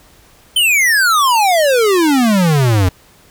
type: exponential sweep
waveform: square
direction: down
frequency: 3121 to 87.8 Hz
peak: -10 dBFS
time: 0.56-2.89 s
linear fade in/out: 5 ms
effects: pink hiss -47 dBFS RMS until 3.3 s